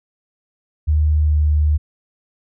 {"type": "tone with pitch glide", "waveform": "sine", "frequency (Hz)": [76.2, 75.37], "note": ["D#2", "D2"], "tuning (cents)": [-36, 45], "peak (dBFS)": -12, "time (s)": [0.87, 1.78], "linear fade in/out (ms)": 20, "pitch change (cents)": -19, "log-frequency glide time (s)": [1.21, 1.35], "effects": []}